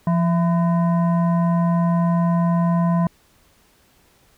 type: tone with frequency modulation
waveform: sine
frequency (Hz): 172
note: F3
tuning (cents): -26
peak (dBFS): -15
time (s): 0.07-3.07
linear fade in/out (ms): 2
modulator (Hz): 839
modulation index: 0.53
effects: pink hiss -57 dBFS RMS until 4.37 s